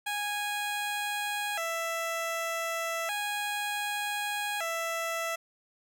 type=tone with vibrato; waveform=15% pulse; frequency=740 Hz; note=F#5; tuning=in tune; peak=-24 dBFS; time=0.06-5.36 s; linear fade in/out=10 ms; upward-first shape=square; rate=0.33 Hz; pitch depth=190 cents each way; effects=none